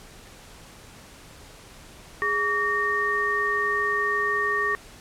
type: tone cluster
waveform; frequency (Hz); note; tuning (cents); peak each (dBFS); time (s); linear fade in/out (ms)
sine; 413.7 / 1142 / 1843; G#4 / D6 / A#6; -7 / -49 / -20; -30 / -26 / -24; 2.22-4.75; 0
effects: pink hiss -47 dBFS RMS until 5 s + low-pass 11000 Hz 12 dB/octave